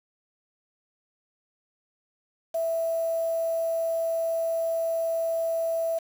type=tone with quantisation; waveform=sine; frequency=659.3 Hz; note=E5; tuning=in tune; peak=-24 dBFS; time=2.54-5.99 s; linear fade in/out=10 ms; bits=7; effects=none